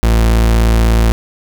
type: tone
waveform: 40% pulse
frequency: 56.4 Hz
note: A1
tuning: 44 cents sharp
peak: -7 dBFS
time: 0.03-1.12 s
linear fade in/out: 0 ms
effects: none